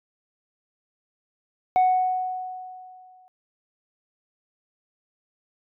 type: tone with exponential decay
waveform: sine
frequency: 740 Hz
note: F#5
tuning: in tune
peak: -12 dBFS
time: 1.76-3.28 s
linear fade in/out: 0 ms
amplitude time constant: 330 ms
effects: tanh soft clip ceiling -14 dBFS